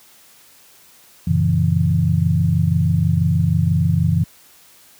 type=chord; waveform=sine; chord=F# dominant seventh; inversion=none; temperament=equal; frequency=92.5 / 116.54 / 138.59 / 164.81 Hz; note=F#2 / A#2 / C#3 / E3; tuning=0 / 0 / 0 / 0 cents; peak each=-18 / -23 / -20 / -17 dBFS; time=1.27-4.24 s; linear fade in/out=5 ms; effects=white hiss -49 dBFS RMS until 4.99 s + high-pass 60 Hz 12 dB/octave